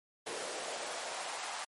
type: noise with high-pass filter sweep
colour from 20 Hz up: pink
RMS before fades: -40 dBFS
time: 0.26-1.65 s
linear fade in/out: 10 ms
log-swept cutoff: 430 to 900 Hz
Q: 1.9
effects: MP3 48 kbps